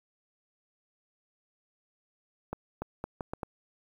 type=accelerating click train; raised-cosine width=1 ms; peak=-20 dBFS; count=6; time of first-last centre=2.53-3.432 s; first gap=290 ms; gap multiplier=0.76; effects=9-bit